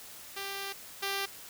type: tone pair in turn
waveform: 5% pulse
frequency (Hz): 394.4 / 394.4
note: G4 / G4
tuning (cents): +11 / +11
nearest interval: unison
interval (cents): 0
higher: neither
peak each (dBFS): -25 / -20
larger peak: second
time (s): 0.36-0.73 / 1.02-1.26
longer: first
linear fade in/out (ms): 10
effects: white hiss -48 dBFS RMS until 1.49 s